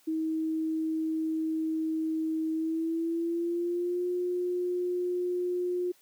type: tone with pitch glide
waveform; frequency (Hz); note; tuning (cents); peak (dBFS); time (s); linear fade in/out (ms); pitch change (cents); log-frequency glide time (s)
sine; 318.4 to 357.4; D#4 to F4; +40 to +40; -27; 0.07-5.92; 10; +200; 2.52-4.06
effects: white hiss -63 dBFS RMS until 6.01 s + high-pass 150 Hz 12 dB/octave